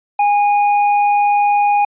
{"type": "tone with tanh clipping", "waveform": "sine", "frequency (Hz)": 821, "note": "G#5", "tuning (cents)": -20, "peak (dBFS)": -12, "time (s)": [0.19, 1.85], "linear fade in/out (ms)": 5, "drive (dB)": 8, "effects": ["resampled to 8000 Hz"]}